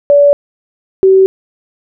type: tone pair in turn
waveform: sine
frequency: 574 / 382 Hz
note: D5 / G4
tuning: -40 / -45 cents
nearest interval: perfect fifth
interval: 705 cents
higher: first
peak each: -3 dBFS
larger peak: neither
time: 0.1-0.33 / 1.03-1.26 s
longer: neither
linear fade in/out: 0 ms
effects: none